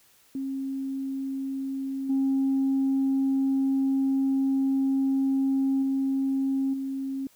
sine tone with level steps, 269.6 Hz, C#4, 48 cents flat, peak -28 / -20 / -22 / -28 dBFS, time 0.35-7.27 s, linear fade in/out 2 ms, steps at 2.09 / 5.82 / 6.73 s, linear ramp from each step 10 ms, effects tanh soft clip ceiling -18 dBFS + white hiss -60 dBFS RMS until 7.35 s

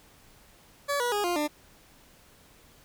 20% pulse tone with pitch steps, 570 / 484.9 / 412.5 / 350.9 / 298.5 Hz, C#5 / B4 / G#4 / F4 / D4, +48 / -32 / -12 / +8 / +28 cents, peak -21 dBFS, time 0.88-1.48 s, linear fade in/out 20 ms, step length 120 ms, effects pink hiss -57 dBFS RMS until 2.84 s

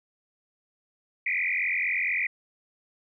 sine tone with frequency modulation, 2200 Hz, C#7, 14 cents flat, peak -24 dBFS, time 1.26-2.27 s, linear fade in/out 5 ms, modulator 44.2 Hz, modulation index 5.8, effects none

